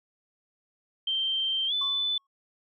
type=tone with pitch glide; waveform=sine; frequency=3138 to 3502 Hz; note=G7 to A7; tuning=+1 to -9 cents; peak=-25 dBFS; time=1.07-2.18 s; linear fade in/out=5 ms; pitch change=+190 cents; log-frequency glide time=1.67-1.73 s
type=tone with exponential decay; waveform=triangle; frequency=1100 Hz; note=C#6; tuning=14 cents flat; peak=-32 dBFS; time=1.81-2.27 s; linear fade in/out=5 ms; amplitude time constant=98 ms
effects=none